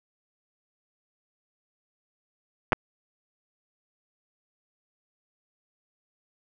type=clicks; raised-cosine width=0.5 ms; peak=-6 dBFS; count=2; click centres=2.722 / 2.73 s; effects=none